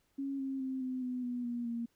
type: tone with pitch steps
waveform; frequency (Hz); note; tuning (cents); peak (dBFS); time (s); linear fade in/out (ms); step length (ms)
sine; 275 / 268.7 / 262.6 / 256.6 / 250.7 / 245 / 239.4 / 233.9; C#4 / C4 / C4 / C4 / B3 / B3 / A#3 / A#3; -14 / +46 / +6 / -34 / +26 / -14 / +46 / +6; -34; 0.18-1.86; 10; 210
effects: pink hiss -75 dBFS RMS until 1.95 s